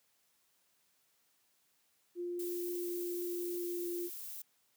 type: tone with pitch glide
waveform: sine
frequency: 351.1 to 349.1 Hz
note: F4 to F4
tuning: +9 to -1 cents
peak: -36 dBFS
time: 2.15-4.1 s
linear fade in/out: 50 ms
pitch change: -10 cents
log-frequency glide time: 3.67-3.87 s
type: noise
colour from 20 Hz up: violet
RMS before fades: -45 dBFS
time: 2.39-4.42 s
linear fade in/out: 5 ms
effects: white hiss -74 dBFS RMS until 4.76 s + high-pass 100 Hz 12 dB/octave